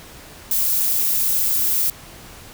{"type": "noise", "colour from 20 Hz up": "violet", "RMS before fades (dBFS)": -19, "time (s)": [0.51, 1.9], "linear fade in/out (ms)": 2, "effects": ["pink hiss -41 dBFS RMS until 2.53 s"]}